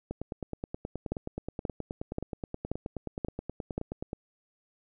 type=two click trains; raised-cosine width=2 ms; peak=-17 / -21 dBFS; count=6 / 39; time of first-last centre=1.12-3.78 / 0.11-4.131 s; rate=1.88 / 9.45 Hz; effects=none